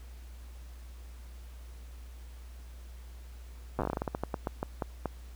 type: slowing click train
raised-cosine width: 1 ms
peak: -17 dBFS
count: 19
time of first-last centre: 3.79-5.057 s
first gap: 8 ms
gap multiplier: 1.22
effects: added 60 Hz sine -44 dBFS peak until 5.35 s + pink hiss -59 dBFS RMS until 5.35 s